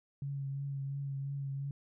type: tone with vibrato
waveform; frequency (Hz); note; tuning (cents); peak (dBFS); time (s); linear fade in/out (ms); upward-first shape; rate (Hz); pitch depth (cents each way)
sine; 138.59; C#3; 0; -35; 0.22-1.71; 2; triangle; 2.9; 27
effects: none